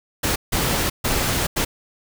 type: noise bursts at uneven times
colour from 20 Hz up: pink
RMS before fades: -21 dBFS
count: 4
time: 0.23-0.36 / 0.52-0.9 / 1.04-1.47 / 1.56-1.65 s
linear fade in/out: 10 ms
effects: none